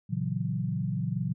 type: chord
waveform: sine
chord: F# dominant seventh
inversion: first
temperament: equal with one note detuned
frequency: 116.54 / 138.59 / 163.68 / 185 Hz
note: A#2 / C#3 / E3 / F#3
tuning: 0 / 0 / -12 / 0 cents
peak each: -33 dBFS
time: 0.09-1.34 s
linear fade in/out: 20 ms
effects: none